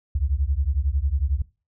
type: beating tone pair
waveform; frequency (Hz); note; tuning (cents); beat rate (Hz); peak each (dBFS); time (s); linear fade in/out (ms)
sine; 64.6 / 75.6; C2 / D#2; -21 / -49; 11; -23; 0.15-1.42; 5
effects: noise-tail reverb RT60 0.3 s tail -20 dB re dry